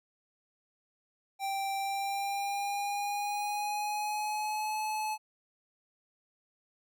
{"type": "tone with pitch glide", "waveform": "square", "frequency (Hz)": [784, 859.9], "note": ["G5", "A5"], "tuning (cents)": [0, -40], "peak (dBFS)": -32, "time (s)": [1.39, 5.18], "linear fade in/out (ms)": 50, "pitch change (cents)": 160, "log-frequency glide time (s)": [1.77, 4.79], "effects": []}